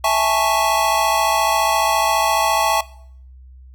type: chord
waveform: square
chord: A major seventh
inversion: second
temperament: equal with one note detuned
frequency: 659.3 / 830.6 / 885.1 / 1108.7 Hz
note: E5 / G#5 / A5 / C#6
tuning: 0 / 0 / +10 / 0 cents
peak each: -21 dBFS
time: 0.04-2.81 s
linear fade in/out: 5 ms
effects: noise-tail reverb RT60 0.6 s tail -19 dB re dry + added 64 Hz sine -39 dBFS peak until 3.74 s